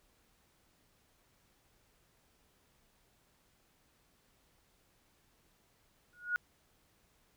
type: tone with exponential growth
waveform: sine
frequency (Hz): 1447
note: F#6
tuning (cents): -39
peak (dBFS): -26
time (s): 6.13-6.36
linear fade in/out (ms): 0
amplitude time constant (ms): 50
effects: pink hiss -71 dBFS RMS until 7.36 s